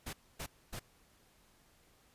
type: noise bursts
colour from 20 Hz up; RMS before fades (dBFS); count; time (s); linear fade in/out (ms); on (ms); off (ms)
pink; -42; 3; 0.06-0.796; 10; 72; 260
effects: pink hiss -67 dBFS RMS until 2.14 s + resampled to 32000 Hz